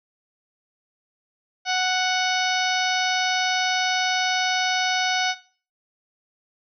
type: harmonic tone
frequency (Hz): 740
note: F#5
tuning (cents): 0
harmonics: 1 / 2 / 3 / 4 / 5 / 6 / 7 / 8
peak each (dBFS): -24 / -27 / -29 / -30 / -31 / -32 / -32 / -33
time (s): 1.65-5.35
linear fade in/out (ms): 50
effects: noise-tail reverb RT60 0.4 s tail -17 dB re dry